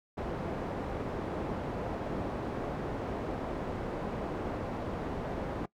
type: low-pass noise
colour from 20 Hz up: white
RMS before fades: -36 dBFS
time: 0.17-5.66 s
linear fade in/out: 10 ms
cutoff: 580 Hz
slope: 12 dB/octave
effects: noise-tail reverb RT60 0.1 s tail -21 dB re dry